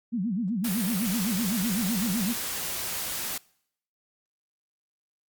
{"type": "tone with vibrato", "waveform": "sine", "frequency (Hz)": 207.8, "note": "G#3", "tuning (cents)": 1, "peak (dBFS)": -25, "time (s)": [0.12, 2.34], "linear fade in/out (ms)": 20, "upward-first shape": "sine", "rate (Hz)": 7.9, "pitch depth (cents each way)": 280}
{"type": "noise", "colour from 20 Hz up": "white", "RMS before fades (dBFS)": -32, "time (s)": [0.64, 3.38], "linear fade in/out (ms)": 5}
{"effects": ["noise-tail reverb RT60 0.7 s tail -24 dB re dry", "Opus 48 kbps"]}